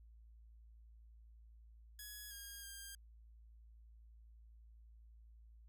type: tone with pitch steps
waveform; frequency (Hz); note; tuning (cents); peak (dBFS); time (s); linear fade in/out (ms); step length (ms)
5% pulse; 1680 / 1626 / 1603; G#6 / G#6 / G6; +19 / -37 / +38; -39; 1.99-2.95; 2; 320
effects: added 56 Hz sine -58 dBFS peak until 5.68 s